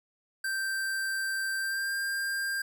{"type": "tone with pitch glide", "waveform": "square", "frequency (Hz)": [1567, 1594.4], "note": ["G6", "G6"], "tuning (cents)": [-1, 29], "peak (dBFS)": -30, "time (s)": [0.44, 2.62], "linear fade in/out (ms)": 5, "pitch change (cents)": 30, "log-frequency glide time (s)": [1.58, 1.94], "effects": []}